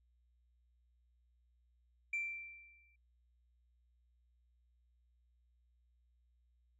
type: tone with exponential decay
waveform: sine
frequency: 2349 Hz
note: D7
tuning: in tune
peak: -32 dBFS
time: 2.13-2.96 s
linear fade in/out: 5 ms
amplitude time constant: 180 ms
effects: tanh soft clip ceiling -32 dBFS + added 60 Hz sine -70 dBFS peak until 6.79 s